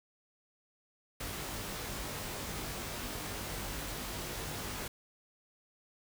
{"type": "noise with comb filter", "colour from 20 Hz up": "pink", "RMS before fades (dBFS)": -40, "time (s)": [1.2, 4.88], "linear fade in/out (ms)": 5, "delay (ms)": 20, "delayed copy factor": 0.7, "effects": []}